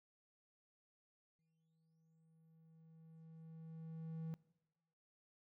triangle tone with exponential growth, 161.6 Hz, E3, 34 cents flat, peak -40 dBFS, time 1.39-4.34 s, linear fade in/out 0 ms, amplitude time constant 640 ms, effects noise-tail reverb RT60 1.0 s tail -21 dB re dry

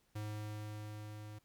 square tone with level ramp, 106 Hz, G#2, 36 cents sharp, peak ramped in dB -40 to -48 dBFS, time 0.15-1.39 s, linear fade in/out 10 ms, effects pink hiss -75 dBFS RMS until 1.44 s

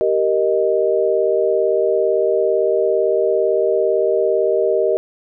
sine chord, Eb major, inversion first, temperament just, 388.9 / 466.7 / 622.3 Hz, G4 / Bb4 / Eb5, -14 / +2 / 0 cents, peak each -18 dBFS, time 0.01-4.97 s, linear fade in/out 0 ms, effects none

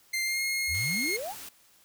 sawtooth tone with pitch glide, 2095 to 2149 Hz, C7 to C7, +2 to +46 cents, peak -24 dBFS, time 0.13-1.17 s, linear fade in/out 10 ms, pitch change +44 cents, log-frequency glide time 0.23-0.43 s
sine exponential sweep, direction up, 66.2 to 932.3 Hz, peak -33 dBFS, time 0.67-1.35 s, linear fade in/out 50 ms
white noise, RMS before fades -43 dBFS, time 0.74-1.49 s, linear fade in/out 5 ms
effects white hiss -61 dBFS RMS until 1.84 s

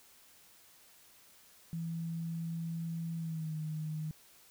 sine tone with pitch glide, 165.6 to 155.41 Hz, E3 to D#3, +8 to -2 cents, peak -35 dBFS, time 1.73-4.11 s, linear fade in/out 0 ms, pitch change -110 cents, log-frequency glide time 3.17-3.56 s, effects white hiss -61 dBFS RMS until 4.5 s

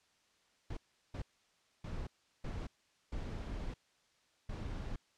brown noise bursts at uneven times, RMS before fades -41 dBFS, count 6, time 0.7-0.77 / 1.14-1.22 / 1.84-2.07 / 2.44-2.67 / 3.12-3.74 / 4.49-4.96 s, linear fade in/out 5 ms, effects white hiss -72 dBFS RMS until 5.17 s + low-pass 6000 Hz 12 dB/octave

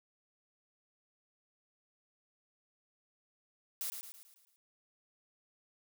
blue noise with echo, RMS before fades -38 dBFS, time 3.81-3.9 s, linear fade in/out 0 ms, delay 110 ms, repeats 6, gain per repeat -6 dB, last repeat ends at 4.56 s, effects none

